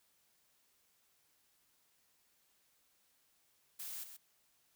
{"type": "noise with echo", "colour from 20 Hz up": "blue", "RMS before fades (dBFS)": -45, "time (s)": [3.79, 4.04], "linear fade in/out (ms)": 10, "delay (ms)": 130, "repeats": 1, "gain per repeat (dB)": -8, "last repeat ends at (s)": 4.17, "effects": ["white hiss -74 dBFS RMS until 4.75 s"]}